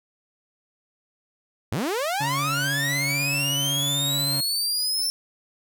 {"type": "linear sweep", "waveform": "sawtooth", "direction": "up", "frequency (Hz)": [84, 5380], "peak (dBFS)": -20, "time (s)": [1.72, 5.1], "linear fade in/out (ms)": 0}
{"type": "tone with vibrato", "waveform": "35% pulse", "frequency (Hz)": 140.7, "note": "C#3", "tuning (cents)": 26, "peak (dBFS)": -26, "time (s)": [2.2, 4.41], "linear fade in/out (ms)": 10, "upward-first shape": "sine", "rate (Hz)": 16, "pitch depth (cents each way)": 27}
{"effects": []}